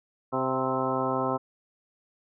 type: harmonic tone with a mistuned harmonic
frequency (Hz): 130.81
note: C3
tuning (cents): 0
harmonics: 1 / 2 / 3 / 4 / 5 / 6 / 7 / 8 / 10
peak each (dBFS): -37 / -32 / -33 / -32 / -34 / -34 / -36 / -32 / -34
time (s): 0.32-1.38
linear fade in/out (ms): 20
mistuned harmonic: 5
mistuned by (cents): +16
effects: none